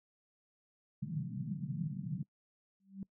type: band-pass noise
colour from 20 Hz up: white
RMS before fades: -39 dBFS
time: 1.02-2.23 s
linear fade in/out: 5 ms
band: 130 to 190 Hz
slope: 48 dB/octave
type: tone with exponential growth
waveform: sine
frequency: 194.1 Hz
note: G3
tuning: 17 cents flat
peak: -36 dBFS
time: 2.8-3.03 s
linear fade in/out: 2 ms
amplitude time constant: 49 ms
effects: noise-tail reverb RT60 0.1 s tail -23 dB re dry